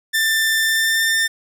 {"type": "tone with pitch glide", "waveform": "sawtooth", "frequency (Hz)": [1781, 1798.6], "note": ["A6", "A6"], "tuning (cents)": [21, 38], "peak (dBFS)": -12, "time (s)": [0.13, 1.28], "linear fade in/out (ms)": 20, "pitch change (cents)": 17, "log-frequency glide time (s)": [0.59, 1.12], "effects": []}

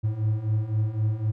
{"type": "beating tone pair", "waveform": "triangle", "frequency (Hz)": [105.6, 109.5], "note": ["G#2", "A2"], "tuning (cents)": [29, -8], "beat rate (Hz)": 3.9, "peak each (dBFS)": [-26, -22], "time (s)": [0.03, 1.32], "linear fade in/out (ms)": 20, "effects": []}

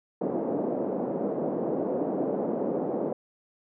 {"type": "band-pass noise", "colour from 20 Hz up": "white", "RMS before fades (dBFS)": -29, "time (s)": [0.21, 3.13], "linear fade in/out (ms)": 5, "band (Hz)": [190, 580], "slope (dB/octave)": 24, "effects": []}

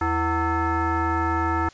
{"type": "tone with frequency modulation", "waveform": "sine", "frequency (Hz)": 493.9, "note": "B4", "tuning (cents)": 0, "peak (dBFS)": -20, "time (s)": [0.01, 1.69], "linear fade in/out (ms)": 5, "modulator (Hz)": 412, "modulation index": 2.6, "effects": ["white hiss -51 dBFS RMS until 1.73 s", "resampled to 16000 Hz"]}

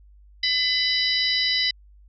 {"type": "tone cluster", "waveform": "sine", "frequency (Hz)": [2012, 3018, 3941, 4903, 5350], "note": ["B6", "F#7", "B7", "D#8", "E8"], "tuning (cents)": [32, 34, -4, -26, 25], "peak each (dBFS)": [-26, -28, -24, -25, -33], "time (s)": [0.43, 1.71], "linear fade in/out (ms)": 5, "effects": ["added 50 Hz sine -48 dBFS peak until 2.08 s"]}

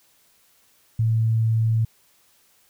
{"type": "tone", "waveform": "sine", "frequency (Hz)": 112.3, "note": "A2", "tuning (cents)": 36, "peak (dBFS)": -17, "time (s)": [0.99, 1.85], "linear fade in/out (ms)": 5, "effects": ["white hiss -60 dBFS RMS until 2.69 s"]}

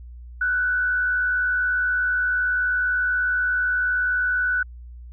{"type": "tone with frequency modulation", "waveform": "sine", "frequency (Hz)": 1488, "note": "F#6", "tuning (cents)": 9, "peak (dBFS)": -19, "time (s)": [0.41, 4.63], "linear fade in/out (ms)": 5, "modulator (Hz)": 79.3, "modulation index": 0.44, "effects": ["added 60 Hz sine -37 dBFS peak until 5.12 s"]}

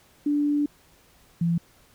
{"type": "tone pair in turn", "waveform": "sine", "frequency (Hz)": [292, 169.3], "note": ["D4", "E3"], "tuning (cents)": [-10, 46], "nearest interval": "major sixth", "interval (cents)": 944, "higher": "first", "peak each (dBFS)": -20, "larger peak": "neither", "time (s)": [[0.26, 0.66], [1.41, 1.58]], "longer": "first", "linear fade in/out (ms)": 5, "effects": ["pink hiss -58 dBFS RMS until 1.94 s"]}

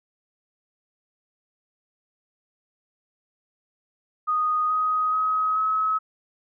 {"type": "tone with pitch steps", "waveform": "sine", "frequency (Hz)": [1240, 1254.4, 1269, 1283.7], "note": ["D#6", "D#6", "D#6", "E6"], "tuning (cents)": [-6, 14, 34, -46], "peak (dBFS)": -20, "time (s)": [4.27, 5.99], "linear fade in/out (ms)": 20, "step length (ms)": 430, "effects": []}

